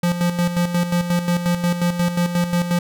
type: tone with tremolo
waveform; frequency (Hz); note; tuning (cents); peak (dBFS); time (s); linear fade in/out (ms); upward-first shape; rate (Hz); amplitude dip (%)
square; 174.61; F3; 0; -16; 0.03-2.79; 5; square; 5.6; 60
effects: none